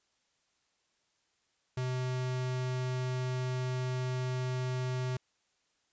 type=tone; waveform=square; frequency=127.5 Hz; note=C3; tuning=44 cents flat; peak=-32 dBFS; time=1.77-5.17 s; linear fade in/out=5 ms; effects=white hiss -75 dBFS RMS until 5.92 s + resampled to 16000 Hz